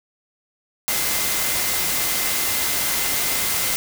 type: tone in noise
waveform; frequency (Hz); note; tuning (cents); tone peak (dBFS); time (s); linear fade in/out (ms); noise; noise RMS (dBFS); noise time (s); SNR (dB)
sine; 2067; C7; -22; -33; 0.88-3.76; 0; white; -22; 0.88-3.76; -14
effects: none